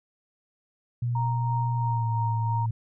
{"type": "tone with pitch glide", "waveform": "sine", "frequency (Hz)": [120.4, 112.34], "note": ["B2", "A2"], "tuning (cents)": [-44, 36], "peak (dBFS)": -24, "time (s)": [1.02, 2.71], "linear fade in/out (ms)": 5, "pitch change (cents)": -120, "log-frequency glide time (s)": [1.76, 2.11]}
{"type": "tone with tremolo", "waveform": "sine", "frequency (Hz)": 932.3, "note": "A#5", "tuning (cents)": 0, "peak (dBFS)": -27, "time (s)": [1.15, 2.66], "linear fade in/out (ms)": 5, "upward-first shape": "sine", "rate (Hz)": 3, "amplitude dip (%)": 40}
{"effects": []}